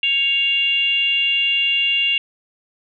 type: tone with frequency modulation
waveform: sine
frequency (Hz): 2791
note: F7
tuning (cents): -2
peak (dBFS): -15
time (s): 0.03-2.18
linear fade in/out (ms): 2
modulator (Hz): 579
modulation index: 0.54
effects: none